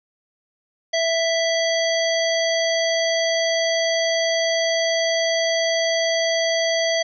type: harmonic tone with a mistuned harmonic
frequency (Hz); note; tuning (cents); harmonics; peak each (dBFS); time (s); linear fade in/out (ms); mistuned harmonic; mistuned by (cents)
659.3; E5; 0; 1 / 3 / 5 / 7 / 9; -20 / -25 / -27 / -28 / -30; 0.93-7.03; 10; 9; +28
effects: none